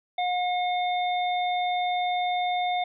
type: harmonic tone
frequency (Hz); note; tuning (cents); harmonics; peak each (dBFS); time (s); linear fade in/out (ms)
720; F#5; -47; 1 / 3 / 5; -24 / -34 / -35; 0.18-2.84; 5
effects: none